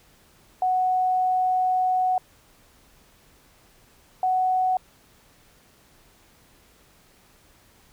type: tone pair in turn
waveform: sine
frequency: 740 / 743 Hz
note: F#5 / F#5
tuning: 0 / +7 cents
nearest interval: unison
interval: 7 cents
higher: second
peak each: -19 dBFS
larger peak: neither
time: 0.62-2.18 / 4.23-4.77 s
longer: first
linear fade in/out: 2 ms
effects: pink hiss -57 dBFS RMS until 7.92 s